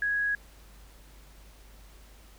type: tone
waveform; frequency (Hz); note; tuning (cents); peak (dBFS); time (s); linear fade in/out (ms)
sine; 1661.2; G#6; 0; -25; 0.02-0.35; 2
effects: added 50 Hz sine -51 dBFS peak until 2.38 s + pink hiss -57 dBFS RMS until 2.38 s